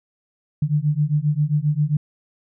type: beating tone pair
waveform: sine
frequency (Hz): 145.6 / 153.1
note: D3 / D#3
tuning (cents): -15 / -28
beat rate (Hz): 7.5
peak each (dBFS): -20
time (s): 0.62-1.97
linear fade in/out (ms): 5
effects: none